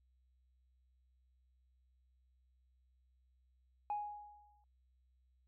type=tone with exponential decay; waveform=sine; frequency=830.6 Hz; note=G#5; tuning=in tune; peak=-33 dBFS; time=3.9-4.64 s; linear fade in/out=1 ms; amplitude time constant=160 ms; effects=tanh soft clip ceiling -32 dBFS + added 63 Hz sine -70 dBFS peak until 5.47 s